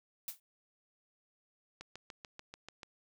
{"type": "noise with exponential decay", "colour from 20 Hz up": "blue", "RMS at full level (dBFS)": -36, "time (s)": [0.28, 0.4], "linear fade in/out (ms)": 2, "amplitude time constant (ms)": 25}
{"type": "click train", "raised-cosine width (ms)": 0.2, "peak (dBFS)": -29, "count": 8, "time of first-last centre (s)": [1.81, 2.832], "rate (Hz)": 6.85}
{"effects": []}